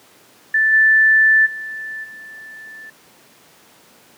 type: tone with level steps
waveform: sine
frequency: 1760 Hz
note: A6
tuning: in tune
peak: -12 / -9 / -26 / -34 dBFS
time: 0.54-2.9 s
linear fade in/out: 5 ms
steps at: 0.72 / 1.45 / 2.03 s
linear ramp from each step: 20 ms
effects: pink hiss -49 dBFS RMS until 4.17 s + high-pass 200 Hz 12 dB/octave